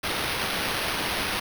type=noise with sample-and-hold; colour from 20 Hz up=white; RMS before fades=-28 dBFS; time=0.03-1.4 s; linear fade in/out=10 ms; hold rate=7350 Hz; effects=none